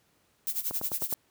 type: noise with tremolo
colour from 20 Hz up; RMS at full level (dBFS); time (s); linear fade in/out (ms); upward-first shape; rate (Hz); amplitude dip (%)
violet; -29; 0.47-1.14; 0; sine; 11; 85
type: click train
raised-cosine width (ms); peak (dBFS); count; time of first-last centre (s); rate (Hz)
1; -22; 5; 0.71-1.126; 9.62
effects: pink hiss -68 dBFS RMS until 1.3 s + high-pass 80 Hz 12 dB/octave